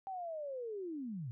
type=linear sweep; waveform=sine; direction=down; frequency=784 to 108.9 Hz; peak=-39 dBFS; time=0.07-1.31 s; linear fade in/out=0 ms; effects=none